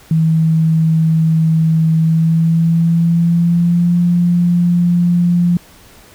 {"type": "tone with pitch glide", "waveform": "sine", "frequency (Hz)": [160.8, 174.34], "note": ["E3", "F3"], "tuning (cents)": [-43, -3], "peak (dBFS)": -9, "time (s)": [0.11, 5.57], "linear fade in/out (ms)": 2, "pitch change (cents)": 140, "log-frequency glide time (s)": [1.96, 3.99], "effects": ["pink hiss -43 dBFS RMS until 6.14 s"]}